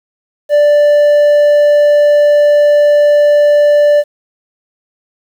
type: tone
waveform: triangle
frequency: 587.3 Hz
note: D5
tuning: in tune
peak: -3 dBFS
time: 0.49-4.04 s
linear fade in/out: 50 ms
effects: 7-bit